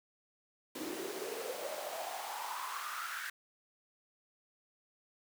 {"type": "noise with high-pass filter sweep", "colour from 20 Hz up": "pink", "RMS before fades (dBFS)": -41, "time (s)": [0.75, 3.3], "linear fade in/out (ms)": 5, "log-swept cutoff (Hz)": [300, 1600], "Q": 6.6, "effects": []}